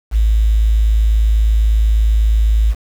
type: tone with quantisation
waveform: sine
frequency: 54.1 Hz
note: A1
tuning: 29 cents flat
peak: -9 dBFS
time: 0.11-2.75 s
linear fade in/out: 50 ms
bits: 6
effects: none